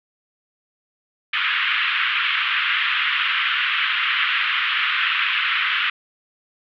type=band-pass noise; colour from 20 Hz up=white; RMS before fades=-21 dBFS; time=1.33-5.9 s; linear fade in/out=5 ms; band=1200 to 3200 Hz; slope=48 dB/octave; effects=none